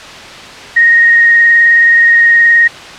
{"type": "tone with vibrato", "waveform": "sine", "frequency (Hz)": 1864.7, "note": "A#6", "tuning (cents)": 0, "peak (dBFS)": -3, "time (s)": [0.76, 2.68], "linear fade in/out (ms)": 10, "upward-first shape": "triangle", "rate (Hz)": 19, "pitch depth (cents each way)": 17, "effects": ["white hiss -28 dBFS RMS until 2.98 s", "low-pass 4000 Hz 12 dB/octave"]}